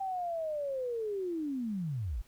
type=linear sweep; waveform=sine; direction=down; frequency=784 to 40.9 Hz; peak=-32 dBFS; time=0-2.22 s; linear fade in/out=10 ms; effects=pink hiss -64 dBFS RMS until 2.27 s